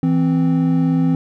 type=tone pair together; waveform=triangle; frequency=164.4 / 261 Hz; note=E3 / C4; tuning=-4 / -4 cents; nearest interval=minor sixth; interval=800 cents; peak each=-14 dBFS; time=0.03-1.15 s; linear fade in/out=2 ms; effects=none